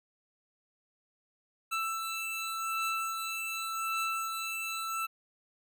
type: beating tone pair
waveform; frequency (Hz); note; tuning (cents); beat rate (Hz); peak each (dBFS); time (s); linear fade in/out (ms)
25% pulse; 1326 / 1326.87; E6 / E6; +10 / +11; 0.87; -30 / -34; 1.71-5.07; 20
effects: none